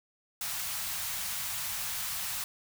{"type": "band-stop noise", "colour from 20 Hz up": "white", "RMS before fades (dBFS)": -35, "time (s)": [0.41, 2.44], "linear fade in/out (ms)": 2, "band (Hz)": [170, 730], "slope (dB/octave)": 24, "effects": []}